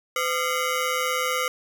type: ring-modulated tone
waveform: 20% pulse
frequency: 860 Hz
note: A5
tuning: 40 cents flat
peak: -15 dBFS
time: 0.16-1.48 s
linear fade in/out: 2 ms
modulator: 352 Hz
effects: none